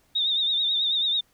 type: tone with vibrato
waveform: sine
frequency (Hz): 3672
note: A#7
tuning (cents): -27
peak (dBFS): -21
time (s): 0.15-1.21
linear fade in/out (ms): 10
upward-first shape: triangle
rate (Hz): 9.2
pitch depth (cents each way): 78
effects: pink hiss -64 dBFS RMS until 1.33 s